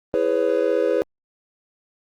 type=chord; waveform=triangle; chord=C# minor seventh; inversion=first; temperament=just; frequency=332.6 / 415.8 / 498.9 / 554.4 Hz; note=E4 / G#4 / B4 / C#5; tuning=+16 / +2 / +17 / 0 cents; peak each=-24 / -21 / -19 / -22 dBFS; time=0.14-1.02 s; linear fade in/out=0 ms; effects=Opus 24 kbps